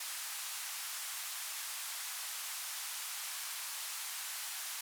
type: band-pass noise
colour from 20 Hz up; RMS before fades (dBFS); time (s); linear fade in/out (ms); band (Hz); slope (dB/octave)
white; -42; 0-4.81; 5; 840 to 13000; 24
effects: none